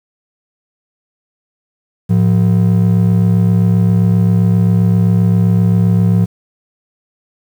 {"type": "ring-modulated tone", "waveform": "triangle", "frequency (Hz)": 142.9, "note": "D3", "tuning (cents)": -47, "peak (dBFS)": -3, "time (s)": [2.09, 6.26], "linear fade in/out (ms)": 20, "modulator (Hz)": 33.8, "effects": ["7-bit"]}